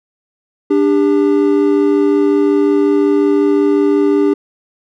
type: tone pair together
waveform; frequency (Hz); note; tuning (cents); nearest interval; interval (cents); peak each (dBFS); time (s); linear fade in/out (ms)
triangle; 293.7 / 399.2; D4 / G4; 0 / +32; perfect fourth; 532; -10; 0.7-4.34; 10
effects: none